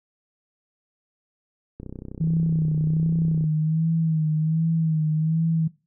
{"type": "click train", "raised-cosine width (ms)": 3, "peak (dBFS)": -23, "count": 53, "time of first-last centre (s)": [1.8, 3.44], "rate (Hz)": 31.7}
{"type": "tone with vibrato", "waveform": "sine", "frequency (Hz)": 159.2, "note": "D#3", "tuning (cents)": 40, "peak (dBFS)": -19, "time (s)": [2.2, 5.68], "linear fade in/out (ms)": 10, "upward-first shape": "sine", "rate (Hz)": 1.3, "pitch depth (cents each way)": 51}
{"effects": ["noise-tail reverb RT60 0.3 s tail -20 dB re dry"]}